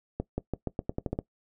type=accelerating click train; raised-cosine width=2 ms; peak=-16 dBFS; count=10; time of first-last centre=0.2-1.189 s; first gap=180 ms; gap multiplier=0.87; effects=noise-tail reverb RT60 0.1 s tail -19 dB re dry